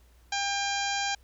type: harmonic tone with a mistuned harmonic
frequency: 799 Hz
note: G5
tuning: 33 cents sharp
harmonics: 1 / 2 / 3 / 4 / 5 / 6 / 7 / 8 / 9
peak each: -31 / -34 / -36 / -37 / -38 / -39 / -39 / -40 / -41 dBFS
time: 0.32-1.15 s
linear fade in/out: 5 ms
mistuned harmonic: 9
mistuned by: -24 cents
effects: added 60 Hz sine -56 dBFS peak until 1.23 s + pink hiss -65 dBFS RMS until 1.23 s